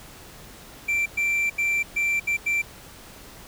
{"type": "tone bursts at uneven times", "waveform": "triangle", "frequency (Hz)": 2349, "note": "D7", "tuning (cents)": 0, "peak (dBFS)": -19, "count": 6, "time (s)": [[0.88, 1.06], [1.17, 1.5], [1.58, 1.83], [1.96, 2.2], [2.27, 2.37], [2.46, 2.62]], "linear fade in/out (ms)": 10, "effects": ["pink hiss -45 dBFS RMS until 3.47 s"]}